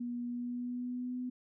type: tone with pitch glide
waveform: sine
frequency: 241.4 to 250.2 Hz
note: B3 to B3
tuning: -39 to +23 cents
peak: -35 dBFS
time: 0-1.3 s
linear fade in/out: 10 ms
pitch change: +62 cents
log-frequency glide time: 0.26-1.19 s
effects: none